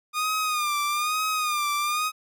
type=tone with vibrato; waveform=sawtooth; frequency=1219 Hz; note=D#6; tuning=36 cents flat; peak=-20 dBFS; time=0.13-2.12 s; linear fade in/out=50 ms; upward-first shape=sine; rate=1.1 Hz; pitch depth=68 cents each way; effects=none